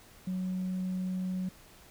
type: tone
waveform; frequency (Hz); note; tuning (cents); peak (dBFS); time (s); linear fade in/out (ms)
sine; 185; F#3; 0; -29; 0.27-1.49; 5
effects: tanh soft clip ceiling -28 dBFS + pink hiss -56 dBFS RMS until 1.9 s